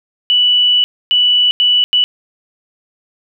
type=tone bursts at uneven times; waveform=sine; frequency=2960 Hz; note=F#7; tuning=in tune; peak=-8 dBFS; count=4; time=0.3-0.84 / 1.11-1.51 / 1.6-1.84 / 1.93-2.04 s; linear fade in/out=0 ms; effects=none